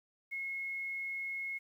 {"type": "tone", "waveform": "sine", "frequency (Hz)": 2170, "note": "C#7", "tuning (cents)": -37, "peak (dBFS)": -36, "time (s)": [0.31, 1.59], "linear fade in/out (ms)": 20, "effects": ["11-bit"]}